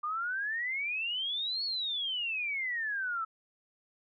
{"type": "exponential two-way sweep", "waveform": "sine", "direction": "up then down", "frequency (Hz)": [1187, 4435, 1296], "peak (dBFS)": -31, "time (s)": [0.03, 3.25], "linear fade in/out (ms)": 10, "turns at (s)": 1.64, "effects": []}